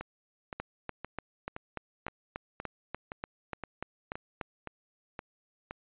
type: two click trains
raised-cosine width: 0.5 ms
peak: -20 / -23 dBFS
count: 14 / 12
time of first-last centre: 0.6-4.412 / 0.01-5.709 s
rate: 3.41 / 1.93 Hz
effects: resampled to 8000 Hz